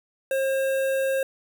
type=tone with notch filter; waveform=square; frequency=536 Hz; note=C5; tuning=42 cents sharp; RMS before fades=-24 dBFS; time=0.31-1.23 s; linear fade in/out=2 ms; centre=5000 Hz; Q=0.84; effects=none